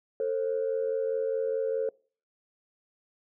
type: tone pair together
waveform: sine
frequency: 448.4 / 533.2 Hz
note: A4 / C5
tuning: +33 / +33 cents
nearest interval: minor third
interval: 300 cents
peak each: -27 / -29 dBFS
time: 0.2-1.89 s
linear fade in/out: 2 ms
effects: noise-tail reverb RT60 0.4 s tail -24 dB re dry + tanh soft clip ceiling -20 dBFS